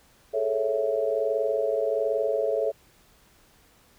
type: chord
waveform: sine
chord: A major seventh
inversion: third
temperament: equal with one note detuned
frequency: 418.7 / 440 / 554.4 / 659.3 Hz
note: G#4 / A4 / C#5 / E5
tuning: +14 / 0 / 0 / 0 cents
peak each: -32 / -27 / -27 / -29 dBFS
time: 0.33-2.72 s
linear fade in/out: 20 ms
effects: pink hiss -59 dBFS RMS until 3.98 s